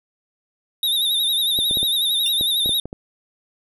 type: tone with vibrato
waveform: square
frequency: 3702 Hz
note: A#7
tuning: 13 cents flat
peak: -18 dBFS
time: 0.83-2.8 s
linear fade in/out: 2 ms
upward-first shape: sine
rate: 11 Hz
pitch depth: 75 cents each way
type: clicks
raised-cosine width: 2 ms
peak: -17 dBFS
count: 9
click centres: 1.589 / 1.711 / 1.772 / 1.83 / 2.411 / 2.66 / 2.693 / 2.856 / 2.929 s
type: tone with exponential decay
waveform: sawtooth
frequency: 2800 Hz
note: F7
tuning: 4 cents sharp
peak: -19 dBFS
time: 2.26-2.34 s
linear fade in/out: 2 ms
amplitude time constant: 16 ms
effects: none